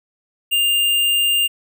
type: tone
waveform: square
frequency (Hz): 2803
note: F7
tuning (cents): +6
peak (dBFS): -15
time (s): 0.51-1.48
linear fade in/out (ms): 20
effects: none